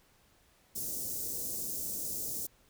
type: band-stop noise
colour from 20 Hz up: white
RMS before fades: -37 dBFS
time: 0.75-2.47 s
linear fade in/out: 10 ms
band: 520 to 5900 Hz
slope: 24 dB/octave
effects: pink hiss -66 dBFS RMS until 2.69 s